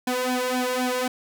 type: tone with flanger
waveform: sawtooth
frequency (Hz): 251.9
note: B3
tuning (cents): +34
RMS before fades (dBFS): -25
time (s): 0.07-1.08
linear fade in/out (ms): 5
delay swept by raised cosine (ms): 1.2 to 2.14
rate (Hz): 3.9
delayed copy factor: +0.9
effects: none